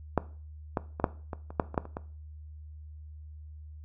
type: clicks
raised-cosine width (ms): 1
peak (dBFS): -9 / -13 / -19 / -8 / -21 / -28 / -9 / -24 / -11 / -28 / -20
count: 11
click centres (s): 0.177 / 0.772 / 0.999 / 1.042 / 1.332 / 1.505 / 1.598 / 1.744 / 1.778 / 1.854 / 1.969
effects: noise-tail reverb RT60 0.4 s tail -17 dB re dry + added 76 Hz sine -43 dBFS peak until 3.84 s